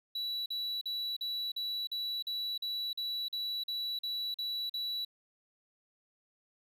triangle tone bursts, 3933 Hz, B7, 8 cents flat, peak -32 dBFS, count 14, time 0.15-5.049 s, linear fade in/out 5 ms, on 310 ms, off 43 ms, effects 12-bit

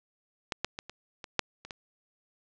clicks, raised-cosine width 0.2 ms, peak -13 / -11 / -19 / -25 / -23 / -6 / -26 / -21 dBFS, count 8, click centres 0.522 / 0.646 / 0.789 / 0.896 / 1.242 / 1.393 / 1.65 / 1.708 s, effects low-pass 7000 Hz 12 dB/octave

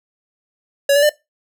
square tone with pitch steps, 562 / 575 / 597 Hz, C#5 / D5 / D5, +24 / -37 / +28 cents, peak -11 dBFS, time 0.89-1.094 s, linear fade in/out 5 ms, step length 68 ms, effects noise-tail reverb RT60 0.2 s tail -19 dB re dry

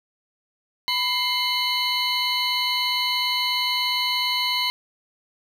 triangle tone cluster, 992 / 2106 / 3013 / 3980 / 4329 Hz, B5 / C7 / F#7 / B7 / C#8, +7 / +11 / +31 / +13 / -42 cents, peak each -26 dBFS, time 0.88-4.7 s, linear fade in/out 0 ms, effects none

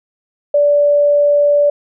sine tone, 581 Hz, D5, 19 cents flat, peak -8 dBFS, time 0.54-1.7 s, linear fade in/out 5 ms, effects none

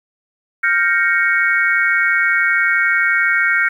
sine chord, G half-diminished seventh, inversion third, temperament equal, 1396.9 / 1568 / 1864.7 / 2217 Hz, F6 / G6 / Bb6 / Db7, 0 / 0 / 0 / 0 cents, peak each -18 dBFS, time 0.63-3.69 s, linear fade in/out 10 ms, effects 8-bit

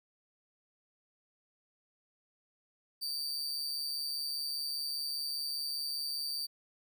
40% pulse tone with amplitude modulation, 4630 Hz, D8, 25 cents flat, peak -31 dBFS, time 3.01-6.47 s, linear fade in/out 20 ms, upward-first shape sine, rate 145 Hz, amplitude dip 50%, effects none

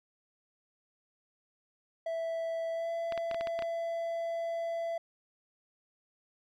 triangle tone with pitch glide, 659.3 to 669.7 Hz, E5 to E5, 0 to +27 cents, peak -30 dBFS, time 2.06-4.98 s, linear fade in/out 5 ms, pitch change +27 cents, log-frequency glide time 2.72-2.9 s
clicks, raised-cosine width 0.3 ms, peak -23 dBFS, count 8, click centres 3.123 / 3.177 / 3.313 / 3.345 / 3.41 / 3.472 / 3.591 / 3.623 s
effects none

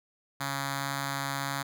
5% pulse tone with notch filter, 138.59 Hz, C#3, in tune, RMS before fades -33 dBFS, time 0.4-1.63 s, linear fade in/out 10 ms, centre 440 Hz, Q 0.81, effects none

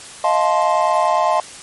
triangle chord, F dominant seventh, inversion third, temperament just, 628.6 / 698.5 / 873.1 / 1047.7 Hz, Eb5 / F5 / A5 / C6, +18 / 0 / -14 / +2 cents, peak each -17 dBFS, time 0.24-1.4 s, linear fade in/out 2 ms, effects white hiss -36 dBFS RMS until 1.62 s + MP3 48 kbps

